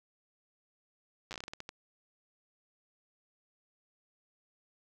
slowing click train, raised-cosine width 0.2 ms, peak -24 dBFS, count 12, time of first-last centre 1.31-1.691 s, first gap 8 ms, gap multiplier 1.27, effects none

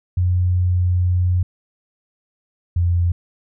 sine tone pair in turn, 89.9 / 86.99 Hz, F#2 / F2, -49 / -6 cents, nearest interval minor second, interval 57 cents, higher first, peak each -14 dBFS, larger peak neither, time 0.17-1.43 / 2.76-3.12 s, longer first, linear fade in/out 5 ms, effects none

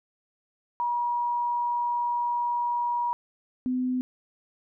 sine tone pair in turn, 959 / 253.4 Hz, A#5 / B3, +49 / +45 cents, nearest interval octave + major seventh, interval 2304 cents, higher first, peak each -24 dBFS, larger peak neither, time 0.8-3.13 / 3.66-4.01 s, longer first, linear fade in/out 0 ms, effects none

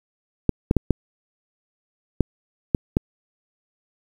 clicks, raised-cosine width 3 ms, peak -3 dBFS, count 7, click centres 0.493 / 0.711 / 0.767 / 0.907 / 2.207 / 2.748 / 2.969 s, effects 7-bit

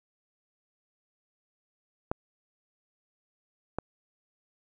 clicks, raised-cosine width 1 ms, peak -14 / -16 dBFS, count 2, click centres 2.115 / 3.786 s, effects none

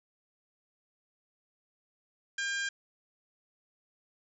harmonic tone, 801 Hz, G5, 37 cents sharp, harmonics 2 / 3 / 4 / 5 / 6 / 7 / 8 / 9, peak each -32 / -44 / -40 / -49 / -46 / -48 / -49 / -43 dBFS, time 2.38-2.69 s, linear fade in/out 5 ms, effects none

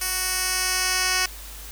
10% pulse tone with band-pass filter sweep, 370 Hz, F#4, in tune, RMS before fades -24 dBFS, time 0.01-1.26 s, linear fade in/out 5 ms, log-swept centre 11000 to 5100 Hz, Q 0.8, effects added 50 Hz sine -39 dBFS peak until 1.71 s + white hiss -41 dBFS RMS until 1.71 s

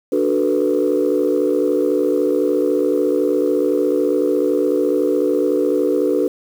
sine chord, B minor seventh, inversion first, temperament equal, 293.7 / 370 / 440 / 493.9 Hz, D4 / F#4 / A4 / B4, 0 / 0 / 0 / 0 cents, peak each -19 dBFS, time 0.12-6.28 s, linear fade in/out 5 ms, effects tanh soft clip ceiling -7 dBFS + 7-bit

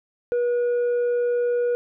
sine tone with tanh clipping, 483.3 Hz, B4, 38 cents flat, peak -20 dBFS, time 0.32-1.75 s, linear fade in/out 0 ms, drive 3 dB, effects none

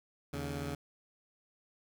15% pulse tone pair together, 79.4 / 141.47 Hz, D#2 / C#3, +36 / +36 cents, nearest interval minor seventh, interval 1000 cents, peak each -34 / -32 dBFS, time 0.33-0.75 s, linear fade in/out 5 ms, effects none

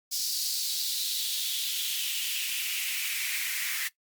white noise with high-pass filter sweep, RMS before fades -31 dBFS, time 0.11-3.89 s, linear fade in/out 20 ms, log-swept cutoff 4900 to 1900 Hz, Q 3.5, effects noise-tail reverb RT60 0.1 s tail -17 dB re dry + Opus 48 kbps

